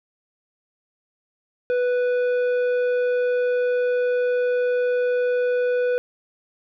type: tone with tanh clipping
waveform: sine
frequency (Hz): 493.9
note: B4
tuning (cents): 0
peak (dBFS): -20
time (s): 1.7-5.98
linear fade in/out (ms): 0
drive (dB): 9
effects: none